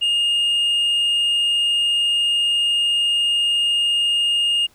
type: tone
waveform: sine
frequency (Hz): 2837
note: F7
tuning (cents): +27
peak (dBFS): -13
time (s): 0.01-4.67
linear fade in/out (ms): 20
effects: tanh soft clip ceiling -15 dBFS + pink hiss -55 dBFS RMS until 4.74 s